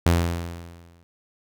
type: tone with exponential decay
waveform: sawtooth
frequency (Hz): 85.3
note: F2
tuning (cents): -40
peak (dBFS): -11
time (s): 0.06-1.03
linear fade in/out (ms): 0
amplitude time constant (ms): 210
effects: none